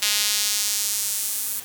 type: tone with high-pass filter sweep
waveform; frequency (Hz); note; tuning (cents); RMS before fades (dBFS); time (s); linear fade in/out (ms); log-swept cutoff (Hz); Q
sawtooth; 207.7; G#3; 0; -24; 0.02-1.6; 5; 3500 to 11000; 1
effects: white hiss -39 dBFS RMS until 1.64 s